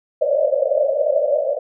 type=band-pass noise; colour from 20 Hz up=white; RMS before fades=-18 dBFS; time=0.21-1.59 s; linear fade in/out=10 ms; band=530 to 610 Hz; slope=96 dB/octave; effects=none